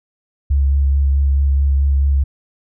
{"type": "tone with vibrato", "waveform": "sine", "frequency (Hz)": 69.3, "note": "C#2", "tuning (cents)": 0, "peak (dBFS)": -11, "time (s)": [0.5, 2.24], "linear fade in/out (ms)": 10, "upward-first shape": "sine", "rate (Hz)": 4.6, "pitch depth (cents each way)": 19, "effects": []}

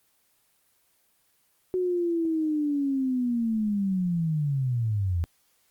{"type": "linear sweep", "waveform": "sine", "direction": "down", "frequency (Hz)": [370, 81], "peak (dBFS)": -23, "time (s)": [1.74, 5.24], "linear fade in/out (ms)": 0, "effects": ["white hiss -67 dBFS RMS until 5.7 s", "Opus 24 kbps"]}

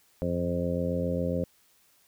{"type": "harmonic tone with a mistuned harmonic", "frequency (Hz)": 87.31, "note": "F2", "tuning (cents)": 0, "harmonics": [1, 2, 3, 4, 5, 6, 7], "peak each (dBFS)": [-34, -31, -34, -41, -37, -31, -39], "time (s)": [0.22, 1.44], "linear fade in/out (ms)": 0, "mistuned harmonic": 1, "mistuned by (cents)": 37, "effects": ["white hiss -64 dBFS RMS until 2.07 s"]}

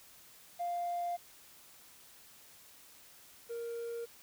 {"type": "tone pair in turn", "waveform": "triangle", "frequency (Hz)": [698.5, 467.4], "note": ["F5", "A#4"], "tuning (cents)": [0, 5], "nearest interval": "perfect fifth", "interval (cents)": 695, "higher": "first", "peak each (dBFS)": [-30, -35], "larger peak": "first", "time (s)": [[0.59, 1.17], [3.49, 4.06]], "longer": "first", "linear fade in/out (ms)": 20, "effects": ["tanh soft clip ceiling -30 dBFS", "white hiss -58 dBFS RMS until 4.22 s"]}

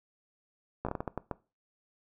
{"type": "slowing click train", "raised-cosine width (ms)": 1, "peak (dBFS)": -19, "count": 9, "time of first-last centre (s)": [0.85, 1.313], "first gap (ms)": 15, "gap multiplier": 1.37, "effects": ["noise-tail reverb RT60 0.3 s tail -19 dB re dry"]}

